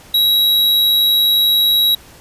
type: tone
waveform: square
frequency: 3863 Hz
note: B7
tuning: 39 cents flat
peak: -11 dBFS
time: 0.14-1.95 s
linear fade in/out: 5 ms
effects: pink hiss -42 dBFS RMS until 2.2 s + resampled to 32000 Hz